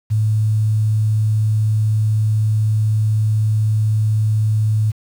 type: tone with quantisation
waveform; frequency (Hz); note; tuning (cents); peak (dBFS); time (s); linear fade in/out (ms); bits
sine; 108; A2; -32; -13; 0.1-4.92; 20; 7
effects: none